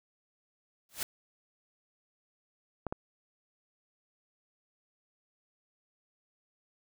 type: noise with exponential growth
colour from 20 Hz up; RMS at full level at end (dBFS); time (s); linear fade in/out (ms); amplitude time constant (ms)
white; -30; 0.89-1.03; 1; 29
type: clicks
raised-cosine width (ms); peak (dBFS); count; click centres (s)
1; -20; 2; 2.867 / 2.925
effects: none